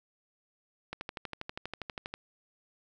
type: click train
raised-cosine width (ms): 0.3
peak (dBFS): -21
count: 16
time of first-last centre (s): 0.93-2.14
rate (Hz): 12.4
effects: none